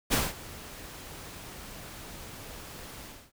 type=noise with ADSR envelope; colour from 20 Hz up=pink; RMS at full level=-24 dBFS; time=0.1-3.32 s; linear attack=30 ms; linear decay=200 ms; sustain=-20 dB; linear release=270 ms; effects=none